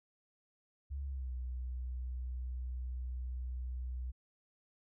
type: tone with pitch glide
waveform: sine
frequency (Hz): 69.3 to 62.46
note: C#2 to B1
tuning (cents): 0 to +20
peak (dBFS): -37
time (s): 0.9-4.12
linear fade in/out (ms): 20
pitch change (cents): -180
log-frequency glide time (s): 1.05-1.32
effects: none